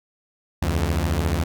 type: beating tone pair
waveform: sawtooth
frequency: 72.4 / 86.4 Hz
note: D2 / F2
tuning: -24 / -18 cents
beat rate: 14 Hz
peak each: -19 dBFS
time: 0.62-1.44 s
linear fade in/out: 5 ms
effects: none